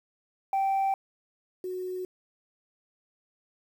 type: tone pair in turn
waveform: sine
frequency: 779 / 367.6 Hz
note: G5 / F#4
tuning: -11 / -11 cents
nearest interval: octave + minor second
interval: 1300 cents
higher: first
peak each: -21 / -31 dBFS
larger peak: first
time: 0.53-0.94 / 1.64-2.05 s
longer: neither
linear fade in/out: 2 ms
effects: tanh soft clip ceiling -22 dBFS + 9-bit